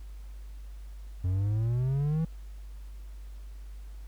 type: exponential sweep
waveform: triangle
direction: up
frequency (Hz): 89 to 164.81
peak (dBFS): -23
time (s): 1.24-2.25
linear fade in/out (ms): 5
effects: added 50 Hz sine -40 dBFS peak until 4.07 s + pink hiss -62 dBFS RMS until 4.07 s